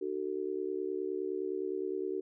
sine tone with amplitude modulation, 377.5 Hz, F#4, 35 cents sharp, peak -28 dBFS, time 0.01-2.21 s, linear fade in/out 10 ms, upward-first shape sine, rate 69.7 Hz, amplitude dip 100%, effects none

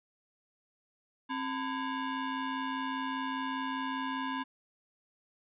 30% pulse ring-modulated tone, 637 Hz, D#5, 41 cents sharp, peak -27 dBFS, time 1.29-4.44 s, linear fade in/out 20 ms, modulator 371 Hz, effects resampled to 8000 Hz

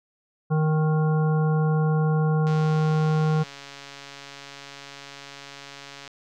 harmonic tone, 155.56 Hz, D#3, in tune, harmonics 1 / 3 / 5 / 7 / 9, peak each -19 / -29 / -33 / -36 / -38 dBFS, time 0.5-3.44 s, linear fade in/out 20 ms
click train, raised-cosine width 0.2 ms, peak -23 dBFS, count 506, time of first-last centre 2.47-6.077 s, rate 140 Hz
effects none

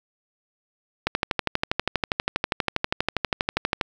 click train, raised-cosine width 0.3 ms, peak -5 dBFS, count 35, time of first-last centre 1.07-3.812 s, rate 12.4 Hz, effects 7-bit

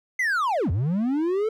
triangle linear two-way sweep, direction down then up, 2086 to 77.6 to 449 Hz, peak -19 dBFS, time 0.19-1.49 s, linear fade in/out 5 ms, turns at 0.71 s, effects none

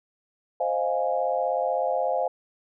sine chord, F minor seventh, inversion second, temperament equal, 523.3 / 622.3 / 698.5 / 830.6 Hz, C5 / Eb5 / F5 / Ab5, 0 / 0 / 0 / 0 cents, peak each -27 / -29 / -27 / -30 dBFS, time 0.6-2.28 s, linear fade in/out 5 ms, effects none

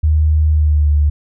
sine tone with pitch glide, 77.1 to 73.87 Hz, D#2 to D2, -15 to +11 cents, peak -9 dBFS, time 0.03-1.1 s, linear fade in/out 10 ms, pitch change -74 cents, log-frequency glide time 0.5-0.89 s, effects none

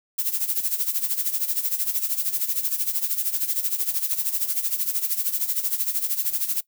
violet noise with tremolo, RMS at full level -22 dBFS, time 0.18-6.61 s, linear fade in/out 10 ms, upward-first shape sine, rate 13 Hz, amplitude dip 75%, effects noise-tail reverb RT60 0.1 s tail -20 dB re dry

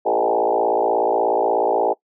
sine tone with frequency modulation, 620 Hz, D#5, 6 cents flat, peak -15 dBFS, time 0.05-1.94 s, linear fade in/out 20 ms, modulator 56.6 Hz, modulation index 4.4, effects noise-tail reverb RT60 0.1 s tail -21 dB re dry

